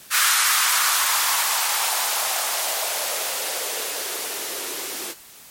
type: noise with band-pass filter sweep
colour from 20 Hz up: violet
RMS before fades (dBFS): -23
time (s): 0.1-5.15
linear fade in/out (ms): 50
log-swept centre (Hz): 1400 to 320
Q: 2.7
effects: white hiss -45 dBFS RMS until 5.5 s + MP3 64 kbps